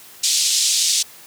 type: band-pass noise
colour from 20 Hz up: white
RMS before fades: -18 dBFS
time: 0.23-1.03 s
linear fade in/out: 10 ms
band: 3400 to 7800 Hz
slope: 24 dB/octave
effects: white hiss -43 dBFS RMS until 1.26 s + high-pass 100 Hz 12 dB/octave